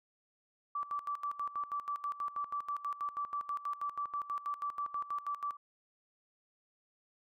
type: tone with tremolo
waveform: sine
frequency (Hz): 1160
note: D6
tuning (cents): -22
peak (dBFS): -33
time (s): 0.75-5.57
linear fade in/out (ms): 5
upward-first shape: square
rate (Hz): 6.2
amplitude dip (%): 80
effects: none